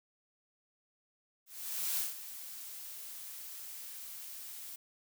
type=noise with ADSR envelope; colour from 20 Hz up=blue; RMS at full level=-33 dBFS; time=1.46-4.76 s; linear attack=510 ms; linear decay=170 ms; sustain=-13 dB; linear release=7 ms; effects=none